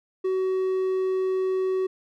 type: tone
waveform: triangle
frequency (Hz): 376.1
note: F#4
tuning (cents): +28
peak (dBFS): -20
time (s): 0.24-1.87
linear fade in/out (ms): 10
effects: none